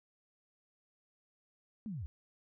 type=linear sweep; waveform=sine; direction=down; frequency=233.1 to 62.4 Hz; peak=-38 dBFS; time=1.86-2.06 s; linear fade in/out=0 ms; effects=none